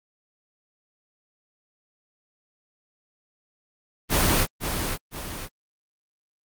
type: noise with echo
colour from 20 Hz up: pink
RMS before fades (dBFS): -20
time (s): 4.09-4.47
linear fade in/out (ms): 50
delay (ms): 510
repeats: 2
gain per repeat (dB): -7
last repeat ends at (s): 5.49
effects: Opus 24 kbps